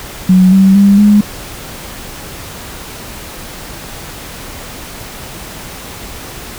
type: tone with pitch steps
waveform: sine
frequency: 185.2 / 192.29 / 199.64 / 207.3 Hz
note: F#3 / G3 / G3 / G#3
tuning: +2 / -33 / +32 / -3 cents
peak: -3 dBFS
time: 0.29-1.21 s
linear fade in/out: 5 ms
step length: 230 ms
effects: pink hiss -28 dBFS RMS until 6.58 s